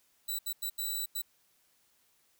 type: tone bursts at uneven times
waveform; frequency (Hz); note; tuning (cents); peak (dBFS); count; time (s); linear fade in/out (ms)
5% pulse; 3951; B7; 0; -25; 5; 0.28-0.39 / 0.46-0.53 / 0.62-0.7 / 0.78-1.06 / 1.15-1.22; 10
effects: white hiss -70 dBFS RMS until 2.39 s